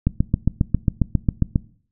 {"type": "click train", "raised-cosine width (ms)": 5, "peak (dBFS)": -4, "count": 12, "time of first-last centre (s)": [0.07, 1.558], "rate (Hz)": 7.39, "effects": ["noise-tail reverb RT60 0.5 s tail -20 dB re dry"]}